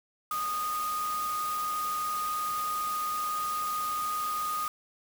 sine tone in noise, 1236 Hz, D#6, 12 cents flat, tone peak -29 dBFS, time 0.31-4.68 s, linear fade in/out 2 ms, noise white, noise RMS -40 dBFS, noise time 0.31-4.68 s, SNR +8 dB, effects none

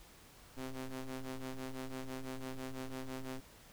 sawtooth ring-modulated tone, 130 Hz, C3, 11 cents flat, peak -34 dBFS, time 0.56-3.41 s, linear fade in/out 20 ms, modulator 133 Hz, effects pink hiss -59 dBFS RMS until 3.72 s

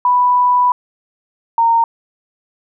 sine tone pair in turn, 987.8 / 921.6 Hz, B5 / A#5, 0 / -20 cents, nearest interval minor second, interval 120 cents, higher first, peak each -9 dBFS, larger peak neither, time 0.05-0.72 / 1.58-1.84 s, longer first, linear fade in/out 2 ms, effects none

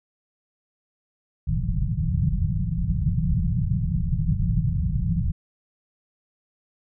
white low-pass noise, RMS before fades -23 dBFS, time 1.47-5.32 s, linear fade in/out 10 ms, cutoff 180 Hz, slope 96 dB/octave, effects none

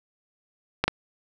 clicks, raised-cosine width 0.3 ms, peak -5 dBFS, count 2, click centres 0.84 / 0.88 s, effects none

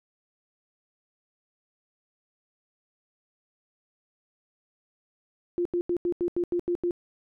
sine tone bursts, 349.8 Hz, F4, 3 cents sharp, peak -23 dBFS, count 9, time 5.58-6.909 s, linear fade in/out 0 ms, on 73 ms, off 84 ms, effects none

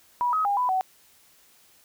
sine tone with pitch steps, 974 / 1269 / 808 / 995 / 752 Hz, B5 / D#6 / G#5 / B5 / F#5, -24 / +34 / -48 / +13 / +28 cents, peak -21 dBFS, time 0.21-0.81 s, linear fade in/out 0 ms, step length 120 ms, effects white hiss -58 dBFS RMS until 1.84 s

